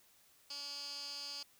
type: tone with band-pass filter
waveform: 15% pulse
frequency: 284.7 Hz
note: C#4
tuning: 46 cents sharp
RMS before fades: -45 dBFS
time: 0.5-1.43 s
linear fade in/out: 5 ms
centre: 4800 Hz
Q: 5.1
effects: white hiss -67 dBFS RMS until 1.59 s